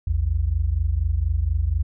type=tone pair together; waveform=sine; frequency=58.23 / 82.41 Hz; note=A#1 / E2; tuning=-1 / 0 cents; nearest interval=tritone; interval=601 cents; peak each=-22 / -21 dBFS; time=0.07-1.83 s; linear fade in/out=5 ms; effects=none